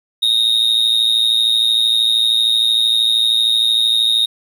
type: tone with amplitude modulation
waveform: triangle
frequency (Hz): 3729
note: A#7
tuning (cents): 0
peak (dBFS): -7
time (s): 0.22-4.26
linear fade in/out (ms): 10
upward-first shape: sine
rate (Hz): 113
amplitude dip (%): 75
effects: 8-bit